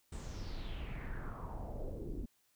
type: noise with low-pass filter sweep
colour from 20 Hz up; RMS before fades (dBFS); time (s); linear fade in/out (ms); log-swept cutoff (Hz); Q
brown; -42; 0.12-2.26; 5; 8500 to 290; 4.2
effects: white hiss -74 dBFS RMS until 2.55 s